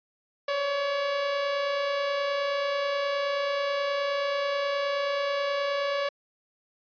sawtooth tone pair together, 537 / 566.4 Hz, C5 / C#5, +45 / +37 cents, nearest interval minor second, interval 92 cents, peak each -34 / -22 dBFS, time 0.48-6.09 s, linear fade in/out 5 ms, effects resampled to 11025 Hz

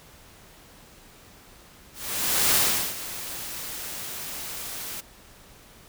white noise with ADSR envelope, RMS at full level -20 dBFS, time 1.93-5.01 s, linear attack 620 ms, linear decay 390 ms, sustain -15 dB, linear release 12 ms, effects pink hiss -51 dBFS RMS until 5.88 s

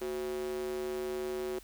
square tone with high-pass filter, 74.4 Hz, D2, 23 cents sharp, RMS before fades -36 dBFS, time 0.01-1.59 s, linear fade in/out 5 ms, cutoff 370 Hz, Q 4.6, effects added 44 Hz sine -55 dBFS peak until 1.63 s + white hiss -57 dBFS RMS until 1.63 s

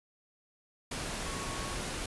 sine tone in noise, 1106 Hz, C#6, 4 cents flat, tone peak -44 dBFS, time 1.26-1.75 s, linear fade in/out 5 ms, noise pink, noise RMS -37 dBFS, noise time 0.91-2.06 s, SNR -10 dB, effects resampled to 24000 Hz

